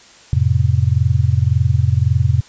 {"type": "chord", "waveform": "sine", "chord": "F major", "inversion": "none", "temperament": "just", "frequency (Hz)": [87.31, 109.13, 130.96], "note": ["F2", "A2", "C3"], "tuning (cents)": [0, -14, 2], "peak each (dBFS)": -16, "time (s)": [0.33, 2.41], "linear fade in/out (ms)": 0, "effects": ["white hiss -44 dBFS RMS until 2.48 s", "resampled to 16000 Hz"]}